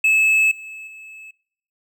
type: tone with level steps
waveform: triangle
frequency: 2600 Hz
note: E7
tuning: 24 cents flat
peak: -11 / -31 / -35 dBFS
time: 0.04-1.31 s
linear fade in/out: 5 ms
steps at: 0.51 / 0.87 s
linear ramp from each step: 5 ms
effects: noise-tail reverb RT60 0.7 s tail -23 dB re dry